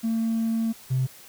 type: tone pair in turn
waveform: triangle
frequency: 225.8 / 130.02 Hz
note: A3 / C3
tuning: +45 / -11 cents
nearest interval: minor seventh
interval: 956 cents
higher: first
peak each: -19 / -17 dBFS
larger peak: second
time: 0.03-0.73 / 0.9-1.07 s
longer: first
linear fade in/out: 20 ms
effects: tanh soft clip ceiling -18 dBFS + white hiss -48 dBFS RMS until 1.28 s